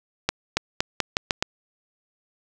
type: accelerating click train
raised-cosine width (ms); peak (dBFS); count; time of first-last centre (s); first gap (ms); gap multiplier
0.2; -3; 7; 0.29-1.425; 280; 0.84
effects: none